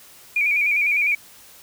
triangle tone with vibrato, 2349 Hz, D7, in tune, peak -13 dBFS, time 0.36-1.15 s, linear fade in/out 5 ms, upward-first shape square, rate 9.9 Hz, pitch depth 54 cents each way, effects tanh soft clip ceiling -15 dBFS + white hiss -47 dBFS RMS until 1.62 s

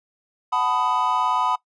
triangle chord, B dominant seventh, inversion second, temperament equal with one note detuned, 740 / 880 / 997.5 / 1244.5 Hz, F#5 / A5 / B5 / D#6, 0 / 0 / +17 / 0 cents, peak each -26 / -25 / -20 / -24 dBFS, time 0.52-1.56 s, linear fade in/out 10 ms, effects noise-tail reverb RT60 0.1 s tail -20 dB re dry + resampled to 22050 Hz

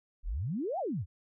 sine exponential two-way sweep, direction up then down, 32.68 to 818 to 71.8 Hz, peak -31 dBFS, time 0.23-1.06 s, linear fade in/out 50 ms, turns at 0.79 s, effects none

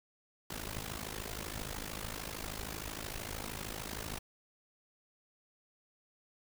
pink noise with amplitude modulation, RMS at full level -38 dBFS, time 0.5-4.19 s, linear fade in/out 5 ms, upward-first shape sine, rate 53.1 Hz, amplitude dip 85%, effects none

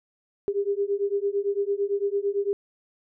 sine beating tone pair, 397.5 / 406.4 Hz, G4 / G#4, +24 / -38 cents, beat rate 8.9 Hz, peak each -26 dBFS, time 0.48-2.53 s, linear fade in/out 0 ms, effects none

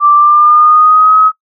sine tone with pitch glide, 1174.7 to 1273.6 Hz, D6 to D#6, 0 to +40 cents, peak -3 dBFS, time 0-1.32 s, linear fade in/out 50 ms, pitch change +140 cents, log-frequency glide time 0.15-1.17 s, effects noise-tail reverb RT60 0.1 s tail -22 dB re dry

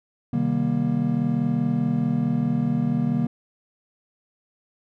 triangle chord, C minor seventh, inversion none, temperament equal with one note detuned, 130.81 / 155.56 / 196 / 236.5 Hz, C3 / Eb3 / G3 / Bb3, 0 / 0 / 0 / +25 cents, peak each -26 / -24 / -26 / -21 dBFS, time 0.33-3.27 s, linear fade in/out 5 ms, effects none

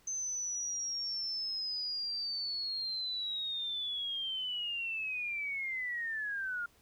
sine linear sweep, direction down, 6220 to 1396.9 Hz, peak -34 dBFS, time 0.07-6.66 s, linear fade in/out 5 ms, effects pink hiss -66 dBFS RMS until 6.81 s

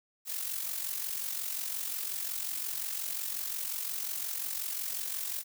blue noise with amplitude modulation, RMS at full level -33 dBFS, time 0.25-5.44 s, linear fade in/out 50 ms, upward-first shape sine, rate 45.6 Hz, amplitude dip 60%, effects none

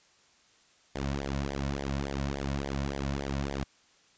sawtooth tone with flanger, 69.3 Hz, C#2, in tune, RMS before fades -33 dBFS, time 0.95-3.64 s, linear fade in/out 5 ms, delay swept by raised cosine 0.73 to 2.53 ms, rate 3.5 Hz, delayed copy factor -0.85, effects white hiss -63 dBFS RMS until 4.17 s + resampled to 16000 Hz

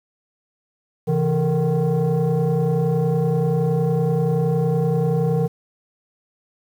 sine tone with frequency modulation, 164.81 Hz, E3, in tune, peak -15 dBFS, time 1.07-5.48 s, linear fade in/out 20 ms, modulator 299 Hz, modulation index 1.2, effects tanh soft clip ceiling -13 dBFS + 8-bit

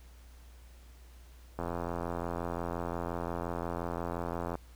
click train, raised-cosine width 1 ms, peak -21 dBFS, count 255, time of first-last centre 1.59-4.554 s, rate 85.7 Hz, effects added 60 Hz sine -51 dBFS peak until 4.75 s + pink hiss -62 dBFS RMS until 4.75 s

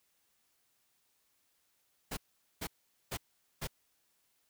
pink noise bursts, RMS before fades -38 dBFS, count 4, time 2.11-3.674 s, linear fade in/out 10 ms, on 61 ms, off 440 ms, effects white hiss -75 dBFS RMS until 4.49 s

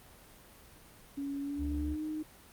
sine tone with pitch glide, 280 to 308.9 Hz, C#4 to D#4, +18 to -12 cents, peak -34 dBFS, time 1.17-2.23 s, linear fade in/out 10 ms, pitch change +170 cents, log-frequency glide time 1.4-2.03 s
triangle tone, 71.5 Hz, D2, 46 cents flat, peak -32 dBFS, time 1.57-1.97 s, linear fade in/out 50 ms
effects pink hiss -56 dBFS RMS until 2.52 s + Opus 32 kbps

